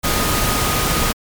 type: tone in noise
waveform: sine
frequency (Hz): 1244.5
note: D#6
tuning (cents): 0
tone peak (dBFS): -25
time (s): 0.03-1.13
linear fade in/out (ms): 20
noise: pink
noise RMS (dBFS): -18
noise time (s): 0.03-1.13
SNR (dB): -10
effects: MP3 96 kbps